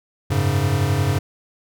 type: chord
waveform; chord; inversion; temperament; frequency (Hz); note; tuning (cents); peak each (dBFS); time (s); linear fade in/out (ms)
square; F# suspended second; none; equal; 92.5 / 103.83 / 138.59; F#2 / G#2 / C#3; 0 / 0 / 0; -23 / -22 / -22; 0.3-1.19; 10
effects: none